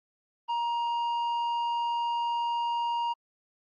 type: tone with tanh clipping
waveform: triangle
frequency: 942 Hz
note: A#5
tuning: 18 cents sharp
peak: -28 dBFS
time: 0.48-3.14 s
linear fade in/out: 20 ms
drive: 11 dB
effects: Opus 24 kbps